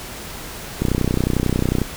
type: click train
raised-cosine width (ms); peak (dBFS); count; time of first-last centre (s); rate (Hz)
3; -5; 32; 0.82-1.817; 31.1
effects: pink hiss -33 dBFS RMS until 1.96 s